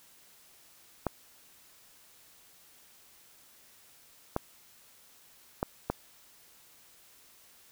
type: clicks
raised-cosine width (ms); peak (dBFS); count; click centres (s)
1; -14; 4; 1.067 / 4.364 / 5.629 / 5.9
effects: white hiss -59 dBFS RMS until 7.71 s